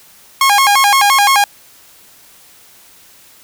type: tone with vibrato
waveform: sawtooth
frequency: 940 Hz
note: A#5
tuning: 14 cents sharp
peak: -4 dBFS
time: 0.41-1.44 s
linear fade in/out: 2 ms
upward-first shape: square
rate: 5.8 Hz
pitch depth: 250 cents each way
effects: white hiss -44 dBFS RMS until 3.43 s